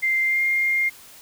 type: tone with pitch glide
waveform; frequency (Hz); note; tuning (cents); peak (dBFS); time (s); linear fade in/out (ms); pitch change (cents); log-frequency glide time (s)
sine; 2092 to 2118; C7 to C7; -1 to +21; -18; 0.02-0.9; 20; +22; 0.23-0.42
effects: white hiss -46 dBFS RMS until 1.21 s